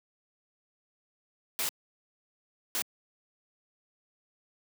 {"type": "noise bursts at uneven times", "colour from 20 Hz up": "white", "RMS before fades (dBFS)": -31, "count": 2, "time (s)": [[1.59, 1.69], [2.75, 2.82]], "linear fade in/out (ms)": 0, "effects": ["high-pass 200 Hz 12 dB/octave"]}